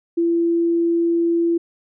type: tone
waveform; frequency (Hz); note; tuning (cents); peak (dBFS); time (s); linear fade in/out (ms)
sine; 337.8; E4; +42; -15; 0.17-1.58; 10
effects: none